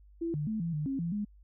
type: tone with pitch steps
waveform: sine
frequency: 334.5 / 148.8 / 217.9 / 167.6 / 150.6 / 271 / 169.1 / 207.1 Hz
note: E4 / D3 / A3 / E3 / D3 / C#4 / E3 / G#3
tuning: +25 / +23 / -17 / +29 / +44 / -39 / +44 / -5 cents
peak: -30 dBFS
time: 0.21-1.25 s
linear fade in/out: 10 ms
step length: 130 ms
effects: added 50 Hz sine -54 dBFS peak until 1.43 s